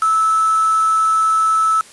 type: tone with quantisation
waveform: sine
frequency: 1308 Hz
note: E6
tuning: 14 cents flat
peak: -12 dBFS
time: 0.02-1.81 s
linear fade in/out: 2 ms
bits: 4
effects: white hiss -42 dBFS RMS until 1.92 s + resampled to 24000 Hz